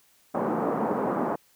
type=band-pass noise; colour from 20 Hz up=pink; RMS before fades=-27 dBFS; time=0.34-1.36 s; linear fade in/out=10 ms; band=200 to 1100 Hz; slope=24 dB/octave; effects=white hiss -62 dBFS RMS until 1.55 s